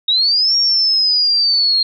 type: linear two-way sweep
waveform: sine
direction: up then down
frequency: 3729 to 5588 to 4207 Hz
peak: -11 dBFS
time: 0.08-1.83 s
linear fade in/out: 5 ms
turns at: 0.56 s
effects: none